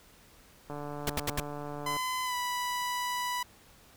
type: click train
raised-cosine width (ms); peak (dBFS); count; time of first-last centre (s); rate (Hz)
1; -26; 186; 0.7-1.967; 146
type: noise bursts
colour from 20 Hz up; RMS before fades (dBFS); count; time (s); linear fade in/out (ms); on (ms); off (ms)
pink; -30; 4; 1.07-1.4; 2; 27; 74
type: tone with pitch glide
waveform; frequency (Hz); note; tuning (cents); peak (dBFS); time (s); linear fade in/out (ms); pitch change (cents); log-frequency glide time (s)
sawtooth; 1017 to 986.3; C6 to B5; -50 to -3; -27; 1.86-3.43; 5; -53; 2.24-2.35
effects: pink hiss -58 dBFS RMS until 3.96 s